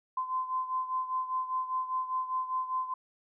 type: beating tone pair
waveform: sine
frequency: 1029 / 1034 Hz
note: C6 / C6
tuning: -29 / -21 cents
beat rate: 5 Hz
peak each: -31 / -36 dBFS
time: 0.17-2.94 s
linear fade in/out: 5 ms
effects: none